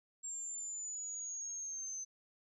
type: exponential sweep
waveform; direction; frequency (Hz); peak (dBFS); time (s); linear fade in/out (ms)
sine; down; 7459 to 6160; -40; 0.23-2.05; 20
effects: none